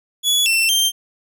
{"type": "tone with pitch steps", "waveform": "sawtooth", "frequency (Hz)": [3397, 2689, 3158], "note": ["G#7", "E7", "G7"], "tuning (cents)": [38, 34, 12], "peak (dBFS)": -11, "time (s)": [0.23, 0.92], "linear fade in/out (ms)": 50, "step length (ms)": 230, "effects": []}